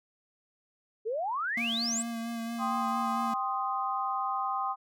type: exponential sweep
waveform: sine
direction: up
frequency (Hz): 416 to 8420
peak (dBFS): -29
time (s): 1.05-2.03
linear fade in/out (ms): 20
type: tone with vibrato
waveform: square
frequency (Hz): 231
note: A#3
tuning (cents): -16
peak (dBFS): -34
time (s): 1.57-3.34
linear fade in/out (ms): 5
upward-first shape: sine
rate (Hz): 4.4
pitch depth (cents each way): 22
type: chord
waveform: sine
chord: C minor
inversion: second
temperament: equal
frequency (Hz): 784 / 1046.5 / 1244.5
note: G5 / C6 / Eb6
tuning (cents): 0 / 0 / 0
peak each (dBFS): -33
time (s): 2.58-4.76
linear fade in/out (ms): 50
effects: none